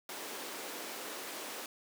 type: high-pass noise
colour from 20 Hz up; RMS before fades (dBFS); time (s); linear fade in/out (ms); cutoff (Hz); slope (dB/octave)
pink; -43; 0.09-1.66; 2; 280; 24
effects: none